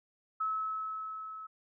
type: tone with level ramp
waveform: sine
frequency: 1295 Hz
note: E6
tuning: 31 cents flat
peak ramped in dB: -29 to -42 dBFS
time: 0.4-1.47 s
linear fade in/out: 10 ms
effects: none

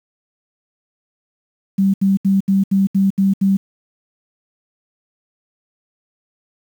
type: tone bursts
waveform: sine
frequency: 194.7 Hz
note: G3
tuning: 12 cents flat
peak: -11 dBFS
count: 8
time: 1.78-3.571 s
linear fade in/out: 10 ms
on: 160 ms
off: 73 ms
effects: 7-bit

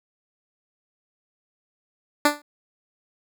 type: tone with exponential decay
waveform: 10% pulse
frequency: 293.9 Hz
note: D4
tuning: 1 cent sharp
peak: -4 dBFS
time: 2.25-2.42 s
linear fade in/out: 5 ms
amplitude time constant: 35 ms
effects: none

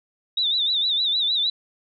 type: tone with vibrato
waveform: sine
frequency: 3729 Hz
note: A#7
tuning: in tune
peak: -19 dBFS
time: 0.37-1.5 s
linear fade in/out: 5 ms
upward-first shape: sine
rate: 6.5 Hz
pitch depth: 110 cents each way
effects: none

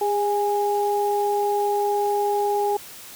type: tone pair together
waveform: sine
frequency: 407.8 / 824.6 Hz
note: G#4 / G#5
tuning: -32 / -13 cents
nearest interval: octave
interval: 1219 cents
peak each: -22 dBFS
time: 0.01-2.77 s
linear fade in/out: 5 ms
effects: white hiss -41 dBFS RMS until 3.15 s

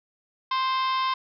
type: harmonic tone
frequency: 523.3 Hz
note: C5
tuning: in tune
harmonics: 2 / 3 / 4 / 5 / 6 / 7 / 8 / 9 / 10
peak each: -23 / -39 / -36 / -39 / -37 / -36 / -43 / -43 / -42 dBFS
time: 0.51-1.14 s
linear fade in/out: 5 ms
effects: none

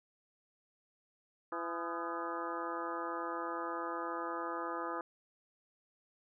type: harmonic tone with a mistuned harmonic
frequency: 168.3 Hz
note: E3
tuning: 36 cents sharp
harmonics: 2 / 3 / 4 / 5 / 6 / 7 / 8 / 9 / 10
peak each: -43 / -44 / -47 / -46 / -44 / -41 / -50 / -50 / -52 dBFS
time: 1.52-5.01 s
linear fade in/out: 2 ms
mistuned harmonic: 7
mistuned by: +82 cents
effects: none

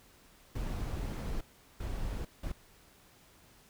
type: noise bursts at uneven times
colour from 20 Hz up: brown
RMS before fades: -36 dBFS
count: 3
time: 0.55-1.41 / 1.8-2.25 / 2.43-2.52 s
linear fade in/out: 5 ms
effects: pink hiss -61 dBFS RMS until 3.69 s

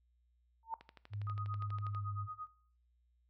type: tone with exponential growth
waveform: sine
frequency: 904 Hz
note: A5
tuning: 47 cents sharp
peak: -32 dBFS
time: 0.63-0.74 s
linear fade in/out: 1 ms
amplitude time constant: 23 ms
type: click train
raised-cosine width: 0.3 ms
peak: -37 dBFS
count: 15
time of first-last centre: 0.81-1.948 s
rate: 12.3 Hz
type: tone with pitch glide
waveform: sine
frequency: 102.9 to 101.42 Hz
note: G#2 to G#2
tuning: -16 to -41 cents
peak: -38 dBFS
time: 1.1-2.29 s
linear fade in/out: 50 ms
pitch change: -25 cents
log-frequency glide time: 1.83-2.04 s
type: tone with tremolo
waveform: sine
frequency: 1247 Hz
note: D#6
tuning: 3 cents sharp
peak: -40 dBFS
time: 1.27-2.47 s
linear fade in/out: 0 ms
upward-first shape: sine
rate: 8.9 Hz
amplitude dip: 100%
effects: noise-tail reverb RT60 0.5 s tail -19 dB re dry + added 60 Hz sine -70 dBFS peak until 3.29 s

